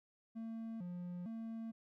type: tone with vibrato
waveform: triangle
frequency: 200 Hz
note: G3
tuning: 35 cents sharp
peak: -40 dBFS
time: 0.35-1.72 s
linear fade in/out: 20 ms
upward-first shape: square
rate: 1.1 Hz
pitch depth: 210 cents each way
effects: none